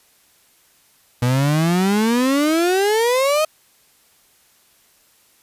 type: exponential sweep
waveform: 35% pulse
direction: up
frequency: 120 to 635 Hz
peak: -13 dBFS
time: 1.22-3.45 s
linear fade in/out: 5 ms
effects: white hiss -56 dBFS RMS until 5.42 s + resampled to 32000 Hz